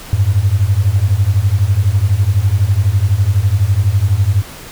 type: beating tone pair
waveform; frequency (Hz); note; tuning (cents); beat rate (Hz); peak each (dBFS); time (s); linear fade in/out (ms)
sine; 92.4 / 104.4; F#2 / G#2; -2 / +10; 12; -13 / -12; 0.13-4.42; 0
effects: pink hiss -33 dBFS RMS until 4.71 s